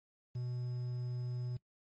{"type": "tone with quantisation", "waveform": "triangle", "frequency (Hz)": 123.47, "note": "B2", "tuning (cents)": 0, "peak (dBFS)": -34, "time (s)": [0.35, 1.57], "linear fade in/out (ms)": 5, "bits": 10, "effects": ["noise-tail reverb RT60 0.1 s tail -21 dB re dry", "MP3 32 kbps"]}